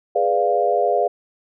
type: chord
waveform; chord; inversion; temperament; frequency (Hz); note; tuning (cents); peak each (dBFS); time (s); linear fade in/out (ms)
sine; G# diminished seventh; none; equal; 415.3 / 493.9 / 587.3 / 698.5; G#4 / B4 / D5 / F5; 0 / 0 / 0 / 0; -22 / -22 / -22 / -19; 0.15-1.08; 10
effects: none